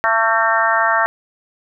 harmonic tone with a mistuned harmonic, 224.5 Hz, A3, 35 cents sharp, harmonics 3 / 4 / 5 / 6 / 7 / 8, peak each -20 / -20 / -20 / -20 / -20 / -20 dBFS, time 0.04-1.06 s, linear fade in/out 0 ms, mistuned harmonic 8, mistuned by +29 cents, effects none

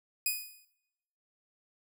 5% pulse tone with exponential decay, 2489 Hz, D#7, in tune, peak -16 dBFS, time 0.26-0.65 s, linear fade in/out 2 ms, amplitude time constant 84 ms, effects noise-tail reverb RT60 0.9 s tail -19 dB re dry

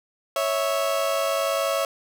30% pulse tone pair together, 554.4 / 655.2 Hz, C#5 / E5, 0 / -11 cents, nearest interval minor third, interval 289 cents, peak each -22 dBFS, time 0.36-1.85 s, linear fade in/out 2 ms, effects none

